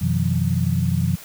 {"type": "tone cluster", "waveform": "sine", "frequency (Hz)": [91.9, 128.2, 160.1, 179.5], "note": ["F#2", "C3", "D#3", "F3"], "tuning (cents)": [-11, -35, 50, 48], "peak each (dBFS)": -23, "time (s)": [0.01, 1.16], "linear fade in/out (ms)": 10, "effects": ["white hiss -41 dBFS RMS until 1.24 s"]}